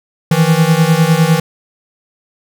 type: beating tone pair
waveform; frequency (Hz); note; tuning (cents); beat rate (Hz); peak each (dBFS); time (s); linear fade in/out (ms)
square; 157.2 / 167.1; D#3 / E3; +18 / +24; 9.9; -12; 0.31-1.4; 5
effects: none